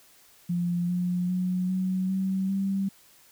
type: tone with pitch steps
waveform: sine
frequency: 174.61 / 178.49 / 182.45 / 186.49 / 190.63 / 194.86 Hz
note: F3 / F3 / F#3 / F#3 / G3 / G3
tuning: 0 / +38 / -24 / +14 / -48 / -10 cents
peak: -24 dBFS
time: 0.49-2.89 s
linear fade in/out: 10 ms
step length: 400 ms
effects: white hiss -57 dBFS RMS until 3.31 s